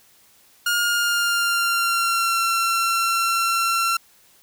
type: tone with pitch glide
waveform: sawtooth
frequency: 1421 to 1357.6 Hz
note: F6 to F6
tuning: +30 to -49 cents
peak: -15 dBFS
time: 0.66-3.97 s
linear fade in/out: 5 ms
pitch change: -79 cents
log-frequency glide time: 0.83-2.41 s
effects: white hiss -55 dBFS RMS until 4.42 s